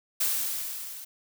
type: noise with level ramp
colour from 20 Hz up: blue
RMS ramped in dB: -25 to -42 dBFS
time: 0.2-1.05 s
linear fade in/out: 10 ms
effects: none